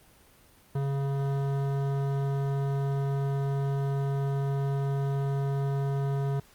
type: tone with hard clipping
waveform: sine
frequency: 138.5 Hz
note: C#3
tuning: 1 cent flat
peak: -28 dBFS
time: 0.75-6.4 s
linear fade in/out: 5 ms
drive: 15 dB
effects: pink hiss -58 dBFS RMS until 6.54 s + Opus 32 kbps